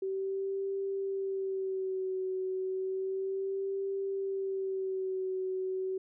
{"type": "tone with vibrato", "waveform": "sine", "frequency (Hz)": 383, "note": "G4", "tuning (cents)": -40, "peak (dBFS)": -31, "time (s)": [0.02, 5.98], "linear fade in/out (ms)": 5, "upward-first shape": "sine", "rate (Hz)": 0.32, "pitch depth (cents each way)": 37, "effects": []}